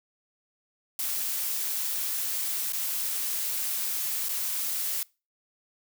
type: noise with dropouts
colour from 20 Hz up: blue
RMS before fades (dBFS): -30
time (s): 0.99-5.03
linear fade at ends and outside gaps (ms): 2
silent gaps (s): 2.723-2.732 / 4.286-4.291
effects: noise-tail reverb RT60 0.3 s tail -24 dB re dry